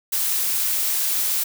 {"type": "noise", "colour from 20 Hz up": "blue", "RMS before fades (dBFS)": -22, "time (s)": [0.12, 1.44], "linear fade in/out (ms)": 10, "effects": []}